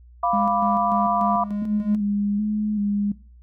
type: chord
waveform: sine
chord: B diminished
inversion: second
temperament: equal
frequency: 698.5 / 987.8 / 1174.7 Hz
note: F5 / B5 / D6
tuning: 0 / 0 / 0 cents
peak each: -22 / -23 / -24 dBFS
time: 0.23-1.44 s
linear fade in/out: 5 ms
type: tone with tremolo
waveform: triangle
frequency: 206 Hz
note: G#3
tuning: 14 cents flat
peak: -21 dBFS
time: 0.33-1.96 s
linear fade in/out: 5 ms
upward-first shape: square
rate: 3.4 Hz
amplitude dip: 50%
type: tone with vibrato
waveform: sine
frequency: 207.7 Hz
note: G#3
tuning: in tune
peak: -20 dBFS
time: 1.62-3.12 s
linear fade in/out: 5 ms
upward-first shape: square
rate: 1.3 Hz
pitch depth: 32 cents each way
effects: noise-tail reverb RT60 0.4 s tail -20 dB re dry + added 60 Hz sine -45 dBFS peak until 3.42 s